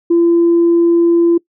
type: tone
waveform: sine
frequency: 340 Hz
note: F4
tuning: 46 cents flat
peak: -6 dBFS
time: 0.1-1.38 s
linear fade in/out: 10 ms
effects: noise-tail reverb RT60 0.1 s tail -23 dB re dry + tanh soft clip ceiling -4 dBFS